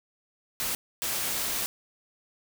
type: noise bursts at uneven times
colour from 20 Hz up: white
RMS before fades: -30 dBFS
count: 2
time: 0.6-0.75 / 1.02-1.66 s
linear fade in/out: 0 ms
effects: none